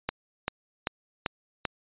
click train, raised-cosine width 0.3 ms, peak -11 dBFS, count 5, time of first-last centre 0.09-1.653 s, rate 2.56 Hz, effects resampled to 8000 Hz

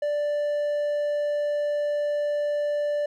triangle tone, 587.3 Hz, D5, in tune, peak -21 dBFS, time 0.02-3.06 s, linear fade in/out 5 ms, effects none

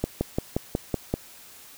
slowing click train, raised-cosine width 2 ms, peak -10 dBFS, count 7, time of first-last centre 0.04-1.14 s, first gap 170 ms, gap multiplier 1.03, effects white hiss -48 dBFS RMS until 1.77 s

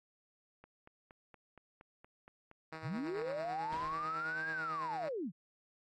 click train, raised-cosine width 0.5 ms, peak -40 dBFS, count 13, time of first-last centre 0.64-3.45 s, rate 4.27 Hz
5% pulse tone with tremolo, 159.3 Hz, D#3, 41 cents sharp, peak -31 dBFS, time 2.72-5.09 s, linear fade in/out 5 ms, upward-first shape sine, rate 9.1 Hz, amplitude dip 50%
sine linear two-way sweep, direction up then down, 93.5 to 1646 to 140.2 Hz, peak -36 dBFS, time 2.82-5.32 s, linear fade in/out 50 ms, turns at 4.5 s
pink noise with exponential decay, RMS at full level -46 dBFS, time 3.72-4.37 s, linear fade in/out 5 ms, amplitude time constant 140 ms
effects low-pass 4000 Hz 12 dB/octave + AAC 48 kbps

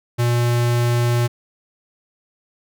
square tone, 119.9 Hz, A#2, 49 cents sharp, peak -16 dBFS, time 0.18-1.28 s, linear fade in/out 20 ms, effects none

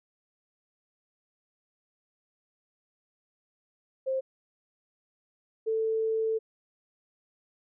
sine tone pair in turn, 528 / 443.6 Hz, C5 / A4, +16 / +14 cents, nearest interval minor third, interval 302 cents, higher first, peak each -26 / -25 dBFS, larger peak second, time 4.06-4.21 / 5.66-6.39 s, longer second, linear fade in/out 20 ms, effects none

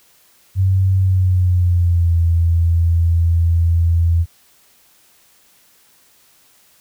sine tone with pitch glide, 94.9 to 84.06 Hz, F#2 to E2, +44 to +34 cents, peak -11 dBFS, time 0.55-4.26 s, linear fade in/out 50 ms, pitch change -210 cents, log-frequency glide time 0.99-2.17 s, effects white hiss -53 dBFS RMS until 6.8 s

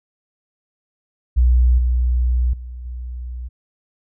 sine tone with level steps, 61.4 Hz, B1, 9 cents flat, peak -10 / -14 / -29 / -26 dBFS, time 1.36-3.49 s, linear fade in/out 20 ms, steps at 1.78 / 2.53 / 2.85 s, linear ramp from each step 5 ms, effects none

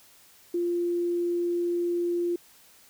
sine tone, 347.4 Hz, F4, 9 cents flat, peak -24 dBFS, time 0.54-2.36 s, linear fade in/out 5 ms, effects white hiss -56 dBFS RMS until 2.89 s

